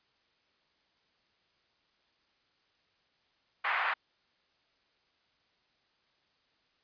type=band-pass noise; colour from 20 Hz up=white; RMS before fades=-31 dBFS; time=3.64-3.94 s; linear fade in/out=10 ms; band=790 to 2100 Hz; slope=24 dB/octave; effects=white hiss -72 dBFS RMS until 6.83 s + resampled to 11025 Hz